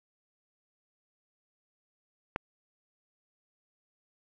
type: click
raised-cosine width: 0.5 ms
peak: -15 dBFS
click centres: 2.361 s
effects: none